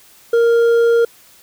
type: tone with hard clipping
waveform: triangle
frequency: 466.2 Hz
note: A#4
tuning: in tune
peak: -11 dBFS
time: 0.33-1.05 s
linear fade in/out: 5 ms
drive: 8 dB
effects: white hiss -47 dBFS RMS until 1.42 s